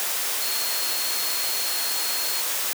sine tone in noise, 4290 Hz, C8, 42 cents sharp, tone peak -30 dBFS, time 0.42-2.41 s, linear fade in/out 0 ms, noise white, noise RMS -26 dBFS, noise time 0-2.73 s, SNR -7 dB, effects high-pass 400 Hz 12 dB/octave

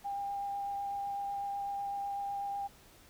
sine tone with vibrato, 801 Hz, G5, 37 cents sharp, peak -34 dBFS, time 0.04-2.68 s, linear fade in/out 20 ms, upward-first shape sine, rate 8 Hz, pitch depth 9 cents each way, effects pink hiss -59 dBFS RMS until 3.09 s

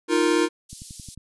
square chord, Eb suspended second, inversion none, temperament equal, 311.1 / 349.2 / 466.2 Hz, Eb4 / F4 / Bb4, 0 / 0 / 0 cents, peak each -23 / -22 / -25 dBFS, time 0.08-0.49 s, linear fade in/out 50 ms
white high-pass noise, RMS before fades -40 dBFS, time 0.69-1.15 s, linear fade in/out 10 ms, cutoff 3900 Hz, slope 24 dB/octave
click train, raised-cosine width 5 ms, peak -28 dBFS, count 6, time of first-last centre 0.73-1.176 s, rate 11.2 Hz
effects resampled to 24000 Hz

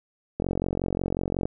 click train, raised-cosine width 2 ms, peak -13 dBFS, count 49, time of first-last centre 0.4-1.455 s, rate 45.5 Hz, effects none

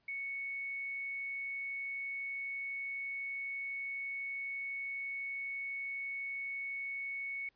sine tone with quantisation, 2217 Hz, C#7, in tune, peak -37 dBFS, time 0.08-7.49 s, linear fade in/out 5 ms, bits 11, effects pink hiss -75 dBFS RMS until 7.55 s + resampled to 11025 Hz

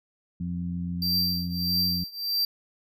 harmonic tone, 87.31 Hz, F2, in tune, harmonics 1 / 2 / 3, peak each -35 / -29 / -41 dBFS, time 0.4-2.04 s, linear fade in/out 5 ms
square tone with tremolo, 4699 Hz, D8, in tune, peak -22 dBFS, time 1.02-2.45 s, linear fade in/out 2 ms, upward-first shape triangle, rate 1.6 Hz, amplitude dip 95%
effects none

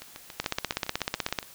two click trains, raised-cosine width 0.2 ms, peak -9 / -22 dBFS, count 17 / 11, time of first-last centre 0.4-1.388 / 0.02-1.428 s, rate 16.2 / 7.1 Hz, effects white hiss -50 dBFS RMS until 1.54 s

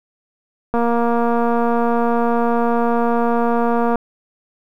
click train, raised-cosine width 1 ms, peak -6 dBFS, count 757, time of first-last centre 0.74-3.957 s, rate 235 Hz, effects 8-bit

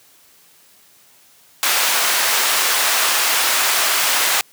pink high-pass noise, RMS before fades -17 dBFS, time 1.63-4.41 s, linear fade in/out 0 ms, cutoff 1000 Hz, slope 12 dB/octave, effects white hiss -51 dBFS RMS until 4.52 s + high-pass 100 Hz 12 dB/octave

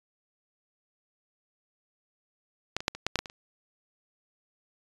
clicks, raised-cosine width 0.2 ms, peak -11 / -19 / -7 / -22 / -9 / -7 / -12 / -23 / -30 dBFS, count 9, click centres 2.766 / 2.805 / 2.881 / 2.95 / 3.066 / 3.157 / 3.19 / 3.258 / 3.299 s, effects resampled to 24000 Hz

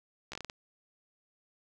slowing click train, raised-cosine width 0.2 ms, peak -23 dBFS, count 7, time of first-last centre 0.32-0.499 s, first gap 14 ms, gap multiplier 1.3, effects none

